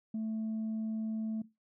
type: tone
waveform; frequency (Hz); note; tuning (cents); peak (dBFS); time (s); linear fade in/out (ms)
sine; 220; A3; 0; -31; 0.14-1.42; 5
effects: noise-tail reverb RT60 0.2 s tail -17 dB re dry + tanh soft clip ceiling -31 dBFS